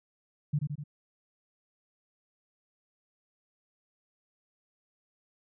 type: tone with echo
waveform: sine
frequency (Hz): 146.83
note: D3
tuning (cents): 0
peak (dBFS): -24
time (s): 0.53-0.59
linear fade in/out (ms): 10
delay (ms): 83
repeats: 3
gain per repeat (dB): -4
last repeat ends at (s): 0.839
effects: none